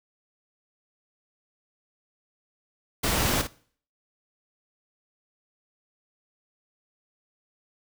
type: noise with echo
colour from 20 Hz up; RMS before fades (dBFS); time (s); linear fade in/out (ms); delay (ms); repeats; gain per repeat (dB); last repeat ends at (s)
pink; -25; 3.03-3.42; 10; 54; 1; -9; 3.474
effects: noise-tail reverb RT60 0.5 s tail -20 dB re dry